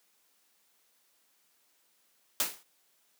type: noise with exponential decay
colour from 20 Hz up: white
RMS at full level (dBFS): -25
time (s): 2.4-2.63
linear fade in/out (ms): 1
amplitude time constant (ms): 50
effects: white hiss -70 dBFS RMS until 3.19 s + high-pass 200 Hz 12 dB/octave